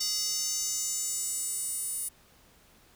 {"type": "tone with high-pass filter sweep", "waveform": "square", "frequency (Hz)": 415.3, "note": "G#4", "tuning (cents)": 0, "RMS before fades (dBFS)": -32, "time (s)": [0, 2.09], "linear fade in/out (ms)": 10, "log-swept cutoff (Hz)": [5200, 10000], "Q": 4, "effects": ["pink hiss -60 dBFS RMS until 2.95 s"]}